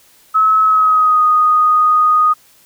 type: tone with pitch glide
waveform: sine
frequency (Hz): 1290 to 1241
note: E6 to D#6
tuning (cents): -38 to -5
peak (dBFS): -8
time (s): 0.34-2.34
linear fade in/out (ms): 20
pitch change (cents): -67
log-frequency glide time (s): 0.62-1.23
effects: white hiss -49 dBFS RMS until 2.65 s